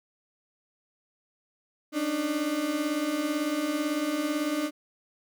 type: beating tone pair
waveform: 35% pulse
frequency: 284.1 / 302.1 Hz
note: C#4 / D4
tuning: +43 / +49 cents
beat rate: 18 Hz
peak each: -31 / -26 dBFS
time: 1.92-4.71 s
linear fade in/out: 50 ms
effects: none